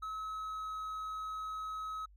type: tone with pitch glide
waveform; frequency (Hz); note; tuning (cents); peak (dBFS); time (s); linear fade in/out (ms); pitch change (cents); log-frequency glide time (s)
triangle; 1288 to 1279.8; E6 to D#6; -41 to +48; -36; 0.02-2.06; 10; -11; 0.16-0.77
effects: added 50 Hz sine -57 dBFS peak until 2.16 s